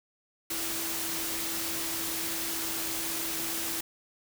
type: tone in noise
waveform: sine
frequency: 329.6 Hz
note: E4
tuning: in tune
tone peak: -41 dBFS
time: 0.5-3.81 s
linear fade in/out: 5 ms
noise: white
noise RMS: -33 dBFS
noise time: 0.5-3.81 s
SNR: -11 dB
effects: none